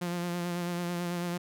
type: tone with vibrato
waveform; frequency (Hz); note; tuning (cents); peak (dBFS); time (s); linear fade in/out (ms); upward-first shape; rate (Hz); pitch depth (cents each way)
sawtooth; 174.61; F3; 0; -27; 0.01-1.38; 10; sine; 9.1; 27
effects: none